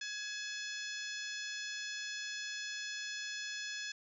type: harmonic tone with a mistuned harmonic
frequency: 855 Hz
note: A5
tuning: 50 cents flat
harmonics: 2 / 3 / 4 / 5 / 6 / 7 / 8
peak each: -43 / -47 / -47 / -51 / -47 / -50 / -52 dBFS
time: 0.01-3.92 s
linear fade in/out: 5 ms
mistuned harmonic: 2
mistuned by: -42 cents
effects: none